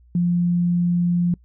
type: tone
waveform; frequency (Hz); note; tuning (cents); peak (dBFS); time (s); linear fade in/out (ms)
sine; 174.61; F3; 0; -16; 0.15-1.34; 2
effects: noise-tail reverb RT60 0.1 s tail -26 dB re dry + added 60 Hz sine -49 dBFS peak until 1.44 s